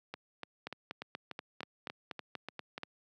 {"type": "two click trains", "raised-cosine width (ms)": 0.3, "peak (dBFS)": [-24, -23], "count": [10, 10], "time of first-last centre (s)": [[0.14, 2.779], [0.67, 2.833]], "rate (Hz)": [3.41, 4.16], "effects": ["high-pass 150 Hz 12 dB/octave"]}